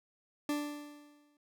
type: tone with exponential decay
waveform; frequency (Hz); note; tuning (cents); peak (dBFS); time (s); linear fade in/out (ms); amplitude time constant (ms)
40% pulse; 293.7; D4; 0; -29; 0.49-1.37; 2; 190
effects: none